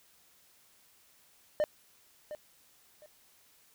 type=tone with echo; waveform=triangle; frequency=604 Hz; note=D5; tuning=48 cents sharp; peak=-23 dBFS; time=1.6-1.64 s; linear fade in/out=0 ms; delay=710 ms; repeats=2; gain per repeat=-13 dB; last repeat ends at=3.06 s; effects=white hiss -64 dBFS RMS until 3.74 s